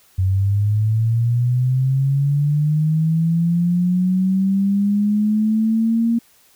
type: linear sweep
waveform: sine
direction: up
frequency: 92.5 to 233.4 Hz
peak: -14 dBFS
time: 0.18-6.19 s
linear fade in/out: 10 ms
effects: white hiss -54 dBFS RMS until 6.55 s